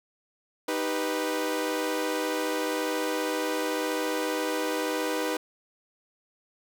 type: chord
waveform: sawtooth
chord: Eb augmented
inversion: none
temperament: equal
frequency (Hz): 311.1 / 392 / 493.9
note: Eb4 / G4 / B4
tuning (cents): 0 / 0 / 0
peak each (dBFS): -27 / -30 / -26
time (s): 0.68-5.37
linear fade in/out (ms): 5
effects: none